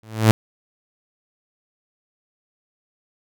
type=tone with exponential growth; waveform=sawtooth; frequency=110 Hz; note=A2; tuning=in tune; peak=-3 dBFS; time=0.03-0.31 s; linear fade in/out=0 ms; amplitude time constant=59 ms; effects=none